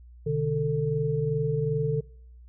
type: tone cluster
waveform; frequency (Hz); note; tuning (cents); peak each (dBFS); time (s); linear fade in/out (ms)
sine; 127.9 / 150.5 / 444.9; C3 / D3 / A4; -39 / +43 / +19; -31 / -27 / -27; 0.26-2.01; 10
effects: noise-tail reverb RT60 0.7 s tail -25 dB re dry + added 60 Hz sine -46 dBFS peak until 2.48 s